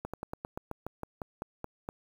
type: slowing click train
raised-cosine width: 1 ms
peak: -22 dBFS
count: 13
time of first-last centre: 0.05-1.889 s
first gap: 86 ms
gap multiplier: 1.1
effects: 8-bit